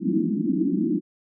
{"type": "band-pass noise", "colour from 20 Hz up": "white", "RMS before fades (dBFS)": -23, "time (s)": [0, 1.01], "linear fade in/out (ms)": 50, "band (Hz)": [170, 340], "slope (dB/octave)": 96, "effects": []}